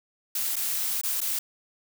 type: noise with dropouts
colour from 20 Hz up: blue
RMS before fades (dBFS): -28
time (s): 0.35-1.39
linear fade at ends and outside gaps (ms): 5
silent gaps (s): 0.558-0.564 / 1.014-1.034 / 1.206-1.214
effects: none